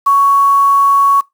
sine tone with quantisation, 1115 Hz, C#6, 10 cents sharp, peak -6 dBFS, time 0.06-1.21 s, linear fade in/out 10 ms, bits 5, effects noise-tail reverb RT60 0.2 s tail -23 dB re dry

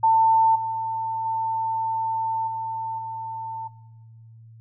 sine tone with level steps, 895 Hz, A5, 29 cents sharp, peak -14 / -24 / -22 / -26 / -29 dBFS, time 0.03-3.68 s, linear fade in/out 10 ms, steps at 0.55 / 1.25 / 2.47 / 2.98 s, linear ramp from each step 10 ms, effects noise-tail reverb RT60 1.0 s tail -19 dB re dry + added 113 Hz sine -44 dBFS peak until 4.6 s

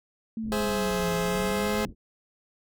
sine linear two-way sweep, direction down then up, 225.1 to 170 to 217.1 Hz, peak -29 dBFS, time 0.37-1.86 s, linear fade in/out 2 ms, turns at 1.15 s
pink low-pass noise, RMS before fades -40 dBFS, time 0.42-1.95 s, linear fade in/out 50 ms, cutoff 320 Hz, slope 24 dB/octave
sawtooth chord, Ab augmented, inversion none, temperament equal with one note detuned, 418.7 / 523.3 / 659.3 Hz, Ab4 / C5 / E5, +14 / 0 / 0 cents, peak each -25 / -27 / -31 dBFS, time 0.52-1.85 s, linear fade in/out 0 ms
effects none

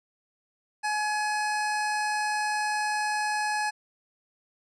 25% pulse tone, 845 Hz, G#5, 30 cents sharp, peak -22 dBFS, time 0.83-3.71 s, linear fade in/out 20 ms, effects resampled to 24000 Hz

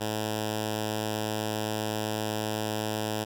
5% pulse tone with notch filter, 107.8 Hz, A2, 35 cents flat, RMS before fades -31 dBFS, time 0-3.25 s, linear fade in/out 20 ms, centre 1200 Hz, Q 1.6, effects none

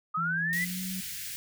sine linear sweep, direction up, 1226 to 2035 Hz, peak -27 dBFS, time 0.14-0.65 s, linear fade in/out 10 ms
sine tone with pitch glide, 167 to 186.37 Hz, E3 to F#3, +23 to +13 cents, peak -34 dBFS, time 0.17-1.01 s, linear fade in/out 10 ms, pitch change +190 cents, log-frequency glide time 0.46-0.81 s
white band-stop noise, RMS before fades -38 dBFS, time 0.53-1.36 s, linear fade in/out 0 ms, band 200 to 1600 Hz, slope 48 dB/octave
effects none

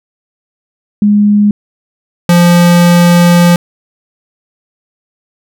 sine / square tone pair in turn, 206.8 / 173.9 Hz, G#3 / F3, -7 / -7 cents, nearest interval minor third, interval 300 cents, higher first, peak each -4 dBFS, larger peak neither, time 1.02-1.51 / 2.29-3.56 s, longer second, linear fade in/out 2 ms, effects none

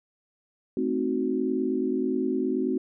sine chord, A diminished seventh, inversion none, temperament equal, 220 / 261.6 / 311.1 / 370 Hz, A3 / C4 / Eb4 / Gb4, 0 / 0 / 0 / 0 cents, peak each -32 / -27 / -32 / -28 dBFS, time 0.77-2.78 s, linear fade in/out 2 ms, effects none

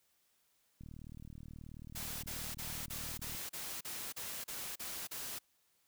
click train, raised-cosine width 5 ms, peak -38 dBFS, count 99, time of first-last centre 0.81-3.349 s, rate 38.6 Hz
white noise bursts, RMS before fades -43 dBFS, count 11, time 1.95-5.39 s, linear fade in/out 10 ms, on 280 ms, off 36 ms
effects white hiss -75 dBFS RMS until 5.87 s

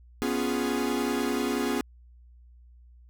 45% pulse chord, C# dominant seventh, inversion third, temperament equal, 246.9 / 277.2 / 349.2 / 415.3 Hz, B3 / C#4 / E#4 / G#4, 0 / 0 / 0 / 0 cents, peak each -30 / -31 / -33 / -32 dBFS, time 0.22-1.81 s, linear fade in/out 0 ms, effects added 60 Hz sine -50 dBFS peak until 3.09 s

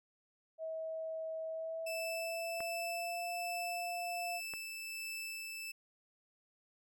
sine tone with pitch glide, 643 to 701.2 Hz, E5 to F5, -43 to +7 cents, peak -38 dBFS, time 0.58-4.41 s, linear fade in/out 50 ms, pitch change +150 cents, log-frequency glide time 1.49-3.36 s
sawtooth tone with tremolo, 2637 Hz, E7, in tune, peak -37 dBFS, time 1.86-5.72 s, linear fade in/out 10 ms, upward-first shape sine, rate 1.3 Hz, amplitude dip 25%
clicks, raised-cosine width 0.5 ms, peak -30 dBFS, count 2, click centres 2.605 / 4.537 s
effects none

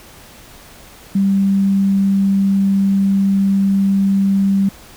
sine tone, 196 Hz, G3, in tune, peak -11 dBFS, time 1.15-4.69 s, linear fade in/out 5 ms, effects pink hiss -41 dBFS RMS until 4.96 s

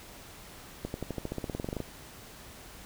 accelerating click train, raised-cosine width 2 ms, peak -20 dBFS, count 17, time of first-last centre 0.85-1.803 s, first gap 91 ms, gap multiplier 0.94, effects pink hiss -49 dBFS RMS until 2.85 s

